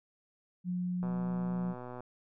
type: tone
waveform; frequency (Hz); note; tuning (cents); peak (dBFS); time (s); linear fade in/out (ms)
sine; 179.4; F3; +47; -31; 0.64-1.75; 50
type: click train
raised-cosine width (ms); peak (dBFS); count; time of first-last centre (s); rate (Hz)
1; -30; 122; 1.03-2.006; 124
effects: none